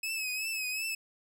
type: tone with vibrato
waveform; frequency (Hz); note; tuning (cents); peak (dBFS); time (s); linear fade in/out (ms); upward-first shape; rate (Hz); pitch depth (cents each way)
sawtooth; 2571; E7; -44; -29; 0.03-0.95; 5; triangle; 2.7; 69
effects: none